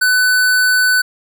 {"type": "tone", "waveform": "square", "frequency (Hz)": 1500, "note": "F#6", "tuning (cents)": 23, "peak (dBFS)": -11, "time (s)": [0.01, 1.02], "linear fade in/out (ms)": 10, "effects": []}